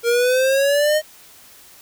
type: exponential sweep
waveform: square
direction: up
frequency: 465 to 622.3 Hz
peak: -15 dBFS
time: 0.03-1.02 s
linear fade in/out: 50 ms
effects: white hiss -46 dBFS RMS until 1.81 s